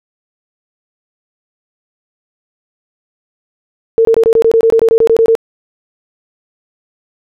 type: tone bursts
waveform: sine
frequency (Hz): 453.3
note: A#4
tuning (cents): -48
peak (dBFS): -5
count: 15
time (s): 3.98-5.352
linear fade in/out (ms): 0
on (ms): 70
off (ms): 23
effects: none